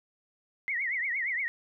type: tone with vibrato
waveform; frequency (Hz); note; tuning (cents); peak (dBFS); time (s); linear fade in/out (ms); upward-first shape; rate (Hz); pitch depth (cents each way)
sine; 2037; C7; -47; -28; 0.68-1.48; 0; triangle; 8.6; 190
effects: none